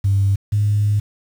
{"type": "tone pair in turn", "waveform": "sine", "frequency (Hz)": [98.7, 103.76], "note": ["G2", "G#2"], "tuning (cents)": [12, -1], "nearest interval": "minor second", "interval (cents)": 87, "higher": "second", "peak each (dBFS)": [-12, -13], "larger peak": "first", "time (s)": [[0.04, 0.36], [0.52, 1]], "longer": "second", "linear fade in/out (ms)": 10, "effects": ["tanh soft clip ceiling -8 dBFS", "7-bit"]}